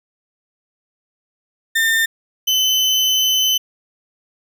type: tone pair in turn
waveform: 35% pulse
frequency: 1806 / 3037 Hz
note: A6 / F#7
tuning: +45 / +44 cents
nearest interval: major sixth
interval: 899 cents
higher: second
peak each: -12 dBFS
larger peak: neither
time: 1.75-2.06 / 2.47-3.58 s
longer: second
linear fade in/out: 10 ms
effects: none

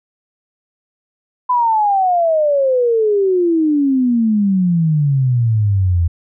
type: exponential sweep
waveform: sine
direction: down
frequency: 1011 to 82.41 Hz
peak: -11 dBFS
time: 1.49-6.08 s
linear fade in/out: 10 ms
effects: none

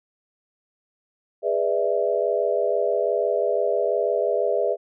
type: chord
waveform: sine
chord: E dominant seventh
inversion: first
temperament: just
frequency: 412 / 494.4 / 593.3 / 659.3 Hz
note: G#4 / B4 / D5 / E5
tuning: -14 / +2 / +18 / 0 cents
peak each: -25 dBFS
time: 1.42-4.77 s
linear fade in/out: 50 ms
effects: none

